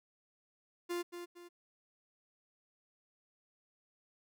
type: tone with echo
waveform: 45% pulse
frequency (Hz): 349.2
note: F4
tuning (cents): 0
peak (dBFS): -35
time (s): 0.89-1.03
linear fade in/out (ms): 20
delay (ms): 230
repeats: 2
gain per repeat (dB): -8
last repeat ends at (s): 1.49
effects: none